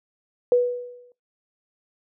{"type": "tone with exponential decay", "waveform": "sine", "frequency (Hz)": 490, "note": "B4", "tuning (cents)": -14, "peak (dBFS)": -12, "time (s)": [0.52, 1.12], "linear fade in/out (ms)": 1, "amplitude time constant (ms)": 130, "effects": ["noise-tail reverb RT60 0.2 s tail -20 dB re dry"]}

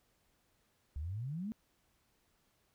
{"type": "exponential sweep", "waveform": "sine", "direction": "up", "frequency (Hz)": [67.8, 230.3], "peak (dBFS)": -37, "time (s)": [0.96, 1.52], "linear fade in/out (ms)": 0, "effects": ["pink hiss -75 dBFS RMS until 2.74 s"]}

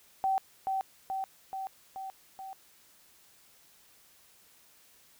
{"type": "tone with echo", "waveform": "sine", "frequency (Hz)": 770, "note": "G5", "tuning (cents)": -31, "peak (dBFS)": -25, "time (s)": [0.24, 0.38], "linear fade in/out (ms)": 0, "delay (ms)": 430, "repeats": 5, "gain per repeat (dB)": -3, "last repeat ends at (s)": 2.53, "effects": ["white hiss -61 dBFS RMS until 5.19 s"]}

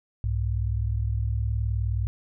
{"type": "tone pair together", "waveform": "sine", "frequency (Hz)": [65.41, 104.74], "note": ["C2", "G#2"], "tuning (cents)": [0, 15], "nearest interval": "minor sixth", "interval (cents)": 815, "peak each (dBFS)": -26, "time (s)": [0.24, 2.07], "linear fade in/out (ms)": 0, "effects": []}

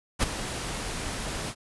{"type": "noise with ADSR envelope", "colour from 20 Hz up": "pink", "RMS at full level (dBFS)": -22, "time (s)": [0.19, 1.55], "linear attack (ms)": 37, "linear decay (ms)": 15, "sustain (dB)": -11, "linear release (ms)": 65, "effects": ["resampled to 24000 Hz"]}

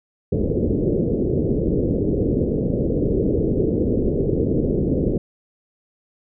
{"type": "low-pass noise", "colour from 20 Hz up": "white", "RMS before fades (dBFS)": -20, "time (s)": [0.32, 5.18], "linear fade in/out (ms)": 5, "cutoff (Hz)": 480, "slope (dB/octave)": 48, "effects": []}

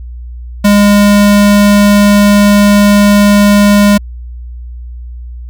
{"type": "tone", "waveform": "square", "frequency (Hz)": 204.4, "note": "G#3", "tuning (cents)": -27, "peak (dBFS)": -4, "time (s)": [0.64, 3.98], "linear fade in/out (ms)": 10, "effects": ["added 60 Hz sine -22 dBFS peak until 5.49 s"]}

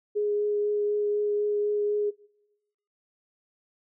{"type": "tone with vibrato", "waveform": "sine", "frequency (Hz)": 415.3, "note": "G#4", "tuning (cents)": 0, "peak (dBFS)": -23, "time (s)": [0.15, 2.11], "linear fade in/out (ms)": 20, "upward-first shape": "triangle", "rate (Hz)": 4, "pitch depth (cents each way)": 10, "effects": ["noise-tail reverb RT60 1.0 s tail -24 dB re dry"]}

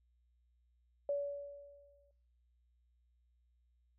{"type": "tone with exponential decay", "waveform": "sine", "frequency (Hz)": 570, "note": "C#5", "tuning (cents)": 48, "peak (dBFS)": -31, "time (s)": [1.09, 2.11], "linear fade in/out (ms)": 2, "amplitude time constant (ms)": 220, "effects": ["noise-tail reverb RT60 1.0 s tail -23 dB re dry", "added 60 Hz sine -70 dBFS peak until 3.98 s"]}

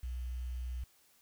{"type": "tone with quantisation", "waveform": "sine", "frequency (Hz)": 61.74, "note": "B1", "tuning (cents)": 0, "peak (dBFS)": -36, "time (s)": [0.03, 0.84], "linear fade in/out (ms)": 5, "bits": 10, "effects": ["white hiss -67 dBFS RMS until 1.21 s"]}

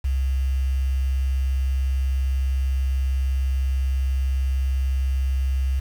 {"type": "tone with quantisation", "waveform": "sine", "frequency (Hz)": 66.2, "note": "C2", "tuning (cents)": 21, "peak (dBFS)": -19, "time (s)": [0.04, 5.8], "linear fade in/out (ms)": 10, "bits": 7, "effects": []}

